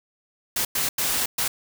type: noise bursts at uneven times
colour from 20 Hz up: white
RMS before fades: -24 dBFS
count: 4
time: 0.56-0.65 / 0.75-0.89 / 0.98-1.26 / 1.38-1.48 s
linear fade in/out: 5 ms
effects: none